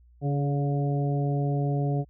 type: harmonic tone with a mistuned harmonic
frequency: 142.5 Hz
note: C#3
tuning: 48 cents sharp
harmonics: 1 / 2 / 3 / 4 / 5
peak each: -24 / -33 / -34 / -38 / -36 dBFS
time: 0.21-2.05 s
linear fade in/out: 50 ms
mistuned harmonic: 3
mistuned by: -23 cents
effects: added 60 Hz sine -53 dBFS peak until 2.09 s